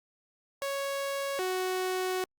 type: tone pair in turn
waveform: sawtooth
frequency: 554.4 / 370.7 Hz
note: C#5 / F#4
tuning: 0 / +3 cents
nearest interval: perfect fifth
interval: 697 cents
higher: first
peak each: -27 / -25 dBFS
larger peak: second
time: 0.62-1.39 / 1.39-2.24 s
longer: second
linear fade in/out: 0 ms
effects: Opus 48 kbps